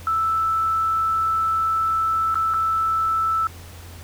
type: tone with dropouts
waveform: sine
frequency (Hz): 1318.5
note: E6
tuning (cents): 0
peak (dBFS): -18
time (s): 0.07-3.47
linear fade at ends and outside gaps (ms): 1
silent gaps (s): 2.344-2.355 / 2.538-2.542
effects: added 86 Hz sine -39 dBFS peak until 4.03 s + pink hiss -44 dBFS RMS until 4.03 s